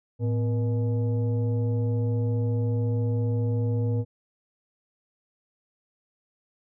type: tone with frequency modulation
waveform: sine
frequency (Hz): 110.7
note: A2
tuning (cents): +11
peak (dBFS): -22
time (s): 0.19-4.05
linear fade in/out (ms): 50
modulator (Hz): 366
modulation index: 0.59
effects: none